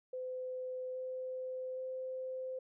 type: tone with pitch steps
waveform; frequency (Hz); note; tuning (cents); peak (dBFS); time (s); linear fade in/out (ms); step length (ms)
sine; 510 / 513.5 / 517.1; C5 / C5 / C5; -44 / -33 / -20; -38; 0.13-2.59; 5; 820
effects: none